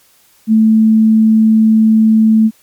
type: tone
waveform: sine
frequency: 220 Hz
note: A3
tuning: in tune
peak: -5 dBFS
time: 0.47-2.51 s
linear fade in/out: 50 ms
effects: white hiss -50 dBFS RMS until 2.62 s + MP3 96 kbps